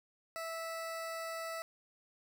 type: tone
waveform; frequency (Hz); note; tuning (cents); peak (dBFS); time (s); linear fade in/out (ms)
20% pulse; 656; E5; -9; -34; 0.36-1.62; 0
effects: none